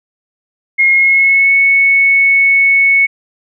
sine tone with pitch glide, 2150 to 2210 Hz, C7 to C#7, +47 to -6 cents, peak -6 dBFS, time 0.78-3.07 s, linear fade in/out 20 ms, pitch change +47 cents, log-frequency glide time 0.91-1.52 s, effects none

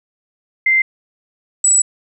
sine tone pair in turn, 2084 / 7868 Hz, C7 / B8, -7 / -7 cents, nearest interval octave + major seventh, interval 2300 cents, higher second, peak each -10 / -9 dBFS, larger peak second, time 0.66-0.82 / 1.64-1.82 s, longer second, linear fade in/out 5 ms, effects none

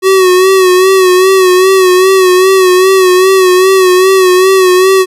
square tone with vibrato, 373.6 Hz, F#4, 17 cents sharp, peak -4 dBFS, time 0.02-5.06 s, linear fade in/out 50 ms, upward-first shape sine, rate 2.5 Hz, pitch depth 50 cents each way, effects resampled to 32000 Hz

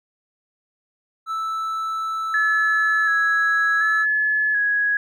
triangle tone, 1316 Hz, E6, 3 cents flat, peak -21 dBFS, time 1.26-4.06 s, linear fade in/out 50 ms
sine tone with vibrato, 1690 Hz, G#6, 30 cents sharp, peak -17 dBFS, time 2.34-4.97 s, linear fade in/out 2 ms, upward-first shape square, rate 0.68 Hz, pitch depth 25 cents each way
effects none

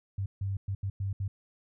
sine tone bursts at uneven times, 98 Hz, G2, in tune, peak -29 dBFS, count 6, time 0.18-0.26 / 0.41-0.57 / 0.68-0.75 / 0.83-0.9 / 1-1.13 / 1.2-1.28 s, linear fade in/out 5 ms, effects none

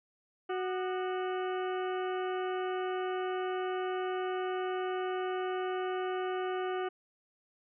harmonic tone with a mistuned harmonic, 370 Hz, F#4, in tune, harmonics 1 / 2 / 3 / 4 / 5 / 6 / 7 / 8, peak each -33 / -38 / -42 / -44 / -51 / -52 / -55 / -50 dBFS, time 0.49-6.89 s, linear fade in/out 10 ms, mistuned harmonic 3, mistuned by +150 cents, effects none

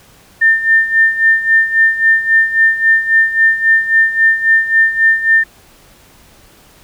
sine tone with tremolo, 1800 Hz, A6, 39 cents sharp, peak -5 dBFS, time 0.41-5.44 s, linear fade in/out 10 ms, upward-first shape sine, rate 3.7 Hz, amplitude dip 75%, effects pink hiss -45 dBFS RMS until 6.83 s

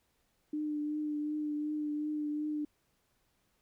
sine tone with vibrato, 300 Hz, D4, 37 cents sharp, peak -32 dBFS, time 0.53-2.65 s, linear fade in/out 5 ms, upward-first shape triangle, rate 2.7 Hz, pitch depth 24 cents each way, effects pink hiss -75 dBFS RMS until 3.61 s

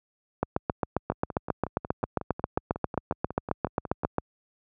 two click trains, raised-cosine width 1 ms, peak -20 / -10 dBFS, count 17 / 29, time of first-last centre 1.12-4.034 / 0.43-4.183 s, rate 5.49 / 7.46 Hz, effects high-pass 60 Hz 12 dB/octave

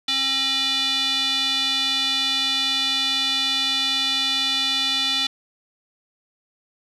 square tone with band-pass filter, 268.8 Hz, C4, 47 cents sharp, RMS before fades -22 dBFS, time 0.08-5.27 s, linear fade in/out 5 ms, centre 3600 Hz, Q 5.4, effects none

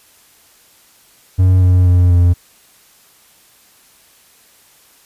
triangle tone with pitch steps, 92.5 / 90.91 / 89.35 / 87.81 Hz, F#2 / F#2 / F2 / F2, 0 / -30 / +40 / +10 cents, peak -5 dBFS, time 1.38-2.34 s, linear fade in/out 20 ms, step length 240 ms, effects white hiss -49 dBFS RMS until 5.05 s + resampled to 32000 Hz

